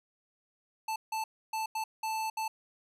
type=tone bursts at uneven times; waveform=square; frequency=880 Hz; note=A5; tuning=in tune; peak=-32 dBFS; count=6; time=0.88-0.96 / 1.12-1.24 / 1.53-1.66 / 1.75-1.84 / 2.03-2.3 / 2.37-2.48 s; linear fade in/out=5 ms; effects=resampled to 32000 Hz